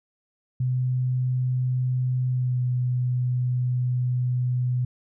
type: tone with pitch glide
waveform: sine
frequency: 127 to 124.89 Hz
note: B2 to B2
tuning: +49 to +20 cents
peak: -21 dBFS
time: 0.6-4.85 s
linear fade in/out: 5 ms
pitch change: -29 cents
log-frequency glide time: 2.29-2.61 s
effects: none